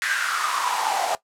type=noise with high-pass filter sweep; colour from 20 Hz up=pink; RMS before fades=-24 dBFS; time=0.02-1.15 s; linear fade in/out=0 ms; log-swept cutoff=1700 to 680 Hz; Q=6.8; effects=noise-tail reverb RT60 0.1 s tail -17 dB re dry + low-pass 10000 Hz 12 dB/octave